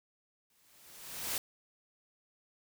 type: noise with exponential growth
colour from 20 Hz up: white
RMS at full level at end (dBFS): -33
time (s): 0.5-1.38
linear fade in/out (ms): 1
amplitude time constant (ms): 190
effects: none